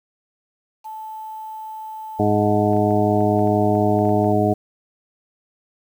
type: tone with pitch glide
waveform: sine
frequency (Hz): 873 to 883.7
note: A5 to A5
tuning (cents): -14 to +7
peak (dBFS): -30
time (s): 0.84-4.33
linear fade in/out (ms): 20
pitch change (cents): +21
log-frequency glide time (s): 2.15-3.27
type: harmonic tone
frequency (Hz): 104.4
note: G#2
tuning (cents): +10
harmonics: 1 / 2 / 3 / 4 / 6 / 7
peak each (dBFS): -22 / -22 / -22 / -22 / -22 / -22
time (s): 2.19-4.54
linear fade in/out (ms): 10
type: clicks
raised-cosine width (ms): 0.5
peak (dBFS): -30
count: 11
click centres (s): 2.733 / 2.767 / 2.908 / 3.207 / 3.392 / 3.474 / 3.753 / 3.989 / 4.053 / 4.092 / 4.244
effects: 8-bit